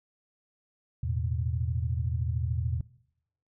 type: chord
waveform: sine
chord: E suspended fourth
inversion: none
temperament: equal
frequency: 82.41 / 110 / 123.47 Hz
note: E2 / A2 / B2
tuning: 0 / 0 / 0 cents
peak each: -30 / -32 / -32 dBFS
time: 1.03-2.81 s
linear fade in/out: 5 ms
effects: noise-tail reverb RT60 0.8 s tail -21 dB re dry